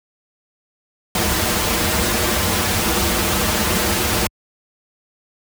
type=noise with comb filter; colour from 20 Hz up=pink; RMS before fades=-18 dBFS; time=1.15-4.27 s; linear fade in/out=2 ms; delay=7.3 ms; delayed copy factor=-0.95; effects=high-pass 60 Hz 12 dB/octave